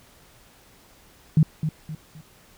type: tone with echo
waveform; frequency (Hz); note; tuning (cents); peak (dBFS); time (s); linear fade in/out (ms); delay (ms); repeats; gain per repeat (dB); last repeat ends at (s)
sine; 155.56; D#3; 0; -12; 1.37-1.43; 2; 260; 3; -9; 2.21
effects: pink hiss -54 dBFS RMS until 2.57 s